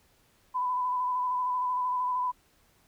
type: tone with vibrato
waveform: sine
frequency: 1000 Hz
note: B5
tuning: 21 cents sharp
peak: -26 dBFS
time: 0.54-2.32 s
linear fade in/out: 20 ms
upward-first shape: square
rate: 13 Hz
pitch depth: 18 cents each way
effects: pink hiss -65 dBFS RMS until 2.87 s